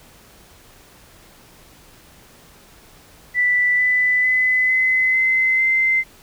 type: tone with pitch steps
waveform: sine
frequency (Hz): 1975.5 / 1995 / 2015 / 2035 / 2055 / 2075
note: B6 / B6 / B6 / C7 / C7 / C7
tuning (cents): 0 / +17 / +34 / -49 / -32 / -15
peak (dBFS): -14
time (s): 3.34-6.04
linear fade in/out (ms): 50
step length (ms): 450
effects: pink hiss -48 dBFS RMS until 6.22 s